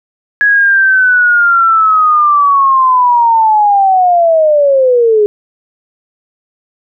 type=linear sweep; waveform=sine; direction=down; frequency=1675 to 408.9 Hz; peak=-5 dBFS; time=0.41-5.26 s; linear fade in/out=0 ms; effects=none